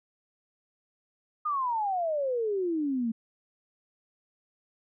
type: exponential sweep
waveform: sine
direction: down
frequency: 1244.5 to 220 Hz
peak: -26 dBFS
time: 1.45-3.12 s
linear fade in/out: 10 ms
effects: none